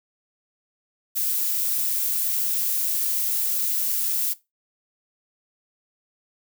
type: noise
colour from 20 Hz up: violet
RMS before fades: -24 dBFS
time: 1.15-4.34 s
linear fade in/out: 20 ms
effects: noise-tail reverb RT60 0.2 s tail -17 dB re dry